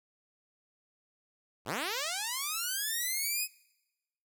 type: linear sweep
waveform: 5% pulse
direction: up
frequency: 72.7 to 2559 Hz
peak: -21 dBFS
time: 1.65-3.48 s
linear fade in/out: 50 ms
effects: noise-tail reverb RT60 1.0 s tail -24 dB re dry